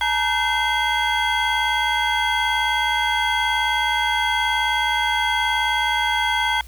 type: tone cluster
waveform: triangle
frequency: 860 / 939 / 1533 / 2066 / 3308 Hz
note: A5 / A#5 / G6 / C7 / G#7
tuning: -40 / +12 / -39 / -22 / -8 cents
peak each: -23 dBFS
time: 0.01-6.61 s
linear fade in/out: 2 ms
effects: added 60 Hz sine -38 dBFS peak until 6.67 s + white hiss -49 dBFS RMS until 6.67 s